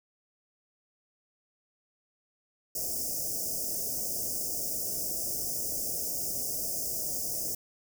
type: band-stop noise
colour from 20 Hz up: white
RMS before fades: -33 dBFS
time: 2.75-7.55 s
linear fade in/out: 5 ms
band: 720 to 5000 Hz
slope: 96 dB/octave
effects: none